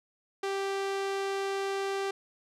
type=tone with low-pass filter; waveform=sawtooth; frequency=392 Hz; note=G4; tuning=in tune; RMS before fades=-32 dBFS; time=0.43-2.11 s; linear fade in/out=5 ms; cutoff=7900 Hz; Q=0.53; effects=none